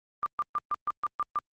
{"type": "tone bursts", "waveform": "sine", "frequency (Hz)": 1192, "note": "D6", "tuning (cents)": 25, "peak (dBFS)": -25, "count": 8, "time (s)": [0.23, 1.388], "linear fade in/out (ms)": 0, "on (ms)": 31, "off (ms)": 130, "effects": ["Opus 24 kbps"]}